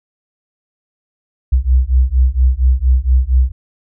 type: beating tone pair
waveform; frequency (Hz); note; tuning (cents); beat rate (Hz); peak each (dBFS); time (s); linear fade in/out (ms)
sine; 61.74 / 66.04; B1 / C2; 0 / +17; 4.3; -12; 1.52-3.52; 10
effects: none